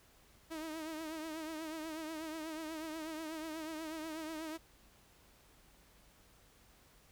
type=tone with vibrato; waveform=sawtooth; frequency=316.7 Hz; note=D#4; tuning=31 cents sharp; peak=-37 dBFS; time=0.5-4.58 s; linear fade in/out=20 ms; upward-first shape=triangle; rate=8.2 Hz; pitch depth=73 cents each way; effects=added 50 Hz sine -70 dBFS peak until 7.11 s + pink hiss -65 dBFS RMS until 7.11 s